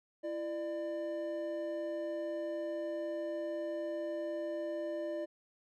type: tone pair together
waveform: triangle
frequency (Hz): 335.6 / 598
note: E4 / D5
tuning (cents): +31 / +31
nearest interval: minor seventh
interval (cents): 1000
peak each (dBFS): -38 / -35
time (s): 0.23-5.26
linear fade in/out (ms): 20
effects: none